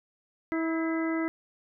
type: harmonic tone with a mistuned harmonic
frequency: 324.9 Hz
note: E4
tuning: 25 cents flat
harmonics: 1 / 2 / 3 / 4 / 5 / 6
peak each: -27 / -37 / -42 / -39 / -42 / -38 dBFS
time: 0.52-1.28 s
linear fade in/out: 0 ms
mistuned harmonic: 6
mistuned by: +57 cents
effects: none